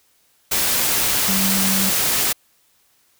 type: tone in noise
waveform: sine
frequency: 192.8 Hz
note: G3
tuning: 28 cents flat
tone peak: -21 dBFS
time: 1.28-1.9 s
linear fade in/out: 10 ms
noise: white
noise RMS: -19 dBFS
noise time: 0.51-2.33 s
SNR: -5 dB
effects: white hiss -60 dBFS RMS until 3.19 s